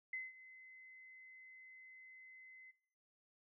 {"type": "tone with ADSR envelope", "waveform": "sine", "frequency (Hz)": 2046, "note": "C7", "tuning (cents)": -39, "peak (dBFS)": -39, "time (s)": [0.13, 2.72], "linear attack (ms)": 4, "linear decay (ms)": 190, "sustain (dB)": -16, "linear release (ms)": 20, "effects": ["noise-tail reverb RT60 0.7 s tail -22 dB re dry"]}